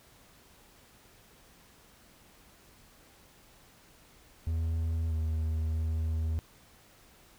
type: tone with pitch steps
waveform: triangle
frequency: 81.5 / 79.4 / 80 Hz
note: E2 / D#2 / D#2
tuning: -19 / +36 / +49 cents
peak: -26 dBFS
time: 4.47-6.39 s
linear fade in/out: 0 ms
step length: 640 ms
effects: pink hiss -59 dBFS RMS until 7.38 s